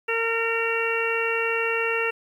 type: harmonic tone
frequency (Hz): 457.2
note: A#4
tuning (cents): -34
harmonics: 1 / 2 / 3 / 4 / 5 / 6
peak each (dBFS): -26 / -34 / -30 / -30 / -32 / -27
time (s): 0.08-2.11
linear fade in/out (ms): 10
effects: 9-bit